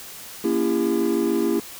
triangle chord, A# diminished seventh, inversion none, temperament just, 233.1 / 279.7 / 335.6 / 402.8 Hz, A#3 / C#4 / E4 / G4, 0 / +16 / +31 / +47 cents, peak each -23 / -24 / -20 / -22 dBFS, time 0.44-1.6 s, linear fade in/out 5 ms, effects tanh soft clip ceiling -9 dBFS + white hiss -39 dBFS RMS until 1.79 s

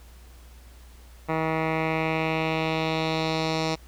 10% pulse tone with low-pass filter sweep, 159.7 Hz, D#3, 45 cents sharp, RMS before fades -26 dBFS, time 1.28-3.76 s, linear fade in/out 20 ms, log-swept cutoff 1700 to 5100 Hz, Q 2.3, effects added 60 Hz sine -46 dBFS peak until 3.87 s + pink hiss -55 dBFS RMS until 3.87 s

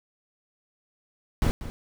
brown noise with echo, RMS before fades -22 dBFS, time 1.42-1.51 s, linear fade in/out 0 ms, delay 190 ms, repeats 1, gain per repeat -13 dB, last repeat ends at 1.7 s, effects none

